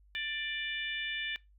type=harmonic tone; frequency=590 Hz; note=D5; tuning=8 cents sharp; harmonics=3 / 4 / 5 / 6; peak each=-38 / -39 / -40 / -41 dBFS; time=0.15-1.36 s; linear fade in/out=0 ms; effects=noise-tail reverb RT60 0.2 s tail -21 dB re dry + added 50 Hz sine -59 dBFS peak until 1.58 s